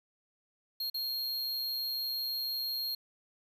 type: tone with dropouts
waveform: square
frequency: 4242 Hz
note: C8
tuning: 23 cents sharp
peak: -33 dBFS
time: 0.8-2.95 s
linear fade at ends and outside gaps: 5 ms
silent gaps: 0.9-0.943 s
effects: 10-bit